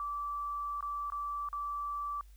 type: tone with dropouts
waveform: sine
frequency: 1161 Hz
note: D6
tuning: 20 cents flat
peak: -34 dBFS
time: 0-2.21 s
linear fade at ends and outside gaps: 1 ms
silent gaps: 0.808-0.826 / 1.101-1.121 / 1.488-1.529 s
effects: added 50 Hz sine -52 dBFS peak until 2.36 s + white hiss -69 dBFS RMS until 2.36 s